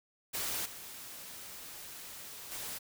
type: noise with level steps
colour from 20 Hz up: white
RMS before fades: -36 / -47 / -41 dBFS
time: 0.33-2.79 s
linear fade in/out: 20 ms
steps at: 0.65 / 2.51 s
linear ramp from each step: 10 ms
effects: none